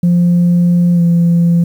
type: tone with pitch glide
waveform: sine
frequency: 174.61 to 170.72 Hz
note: F3 to F3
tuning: 0 to -39 cents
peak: -5 dBFS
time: 0.03-1.64 s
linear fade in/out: 5 ms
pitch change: -39 cents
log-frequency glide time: 0.94-1.01 s
effects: tanh soft clip ceiling -5 dBFS + 7-bit